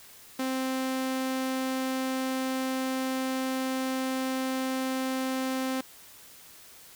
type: tone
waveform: sawtooth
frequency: 261.6 Hz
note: C4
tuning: in tune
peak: -24 dBFS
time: 0.39-5.81 s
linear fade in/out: 5 ms
effects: white hiss -51 dBFS RMS until 6.95 s